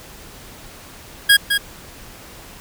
25% pulse tone with echo, 1641 Hz, G#6, 21 cents flat, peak -4 dBFS, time 1.29-1.37 s, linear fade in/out 10 ms, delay 210 ms, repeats 1, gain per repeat -7 dB, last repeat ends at 1.58 s, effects pink hiss -40 dBFS RMS until 2.6 s

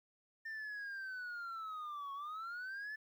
sine linear two-way sweep, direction down then up, 1803 to 1100 to 1755 Hz, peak -39 dBFS, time 0.45-2.96 s, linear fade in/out 10 ms, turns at 2.13 s, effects tanh soft clip ceiling -41 dBFS + 12-bit

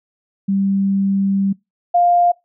sine tone pair in turn, 196 / 701.3 Hz, G3 / F5, 0 / +7 cents, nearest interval octave + minor seventh, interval 2207 cents, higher second, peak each -14 / -10 dBFS, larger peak second, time 0.48-1.53 / 1.94-2.32 s, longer first, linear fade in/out 10 ms, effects noise-tail reverb RT60 0.2 s tail -24 dB re dry

